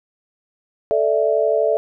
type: chord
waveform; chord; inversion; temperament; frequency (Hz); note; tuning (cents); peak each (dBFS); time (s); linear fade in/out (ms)
sine; A suspended fourth; none; equal; 440 / 587.3 / 659.3; A4 / D5 / E5; 0 / 0 / 0; -19; 0.91-1.77; 0
effects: none